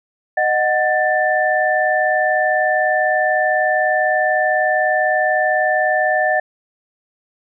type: tone cluster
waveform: sine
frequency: 619 / 739 / 1772 Hz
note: D#5 / F#5 / A6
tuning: -9 / -2 / +12 cents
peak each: -18 dBFS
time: 0.37-6.4 s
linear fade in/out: 5 ms
effects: none